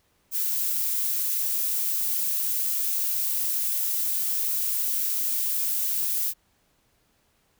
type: noise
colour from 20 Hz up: violet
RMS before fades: -26 dBFS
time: 0.31-6.34 s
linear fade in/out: 50 ms
effects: pink hiss -67 dBFS RMS until 7.59 s